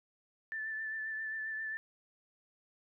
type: tone with vibrato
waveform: sine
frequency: 1760 Hz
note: A6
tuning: in tune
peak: -36 dBFS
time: 0.52-1.77 s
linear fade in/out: 0 ms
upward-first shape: triangle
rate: 7.5 Hz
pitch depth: 28 cents each way
effects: none